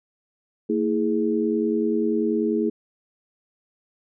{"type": "tone cluster", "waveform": "sine", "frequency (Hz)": [227, 325.9, 416.1], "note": ["A#3", "E4", "G#4"], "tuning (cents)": [-46, -20, 3], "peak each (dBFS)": -24, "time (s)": [0.69, 2.7], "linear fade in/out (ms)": 10, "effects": []}